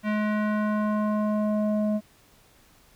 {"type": "tone with low-pass filter sweep", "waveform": "square", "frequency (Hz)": 211.7, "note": "G#3", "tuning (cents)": 33, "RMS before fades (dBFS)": -25, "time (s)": [0.03, 2.01], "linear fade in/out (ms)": 50, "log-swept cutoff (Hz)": [2200, 540], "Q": 1.8, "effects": ["pink hiss -58 dBFS RMS until 2.95 s"]}